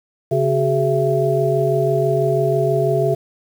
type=tone cluster; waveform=sine; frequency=138.3 / 376.5 / 422.6 / 667 Hz; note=C#3 / F#4 / G#4 / E5; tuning=-4 / +30 / +30 / +20 cents; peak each=-20 dBFS; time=0.31-3.15 s; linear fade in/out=10 ms; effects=7-bit